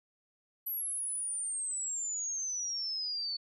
sine exponential sweep, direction down, 11860 to 4435 Hz, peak -33 dBFS, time 0.66-3.37 s, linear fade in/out 10 ms, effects none

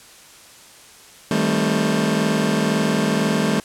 sawtooth chord, A half-diminished seventh, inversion second, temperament just, 158.4 / 198 / 220 / 264 Hz, Eb3 / G3 / A3 / C4, +31 / +18 / 0 / +16 cents, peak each -20 / -18 / -17 / -22 dBFS, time 1.31-3.6 s, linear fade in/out 2 ms, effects white hiss -45 dBFS RMS until 3.64 s + low-pass 10000 Hz 12 dB/octave

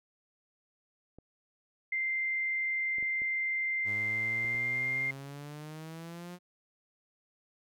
clicks, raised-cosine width 2 ms, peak -37 dBFS, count 6, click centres 1.186 / 2.984 / 3.027 / 3.219 / 4.447 / 4.548 s
sine tone with pitch glide, 2089 to 2108 Hz, C7 to C7, -3 to +12 cents, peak -29 dBFS, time 1.92-5.11 s, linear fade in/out 5 ms, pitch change +15 cents, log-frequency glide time 4.33-4.9 s
sawtooth exponential sweep, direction up, 101.7 to 179.7 Hz, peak -38 dBFS, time 3.84-6.39 s, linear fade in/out 50 ms
effects none

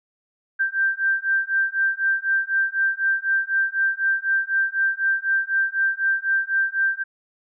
sine beating tone pair, 1571 / 1575 Hz, G6 / G6, +3 / +8 cents, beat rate 4 Hz, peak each -22 / -22 dBFS, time 0.59-7.04 s, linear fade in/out 20 ms, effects none

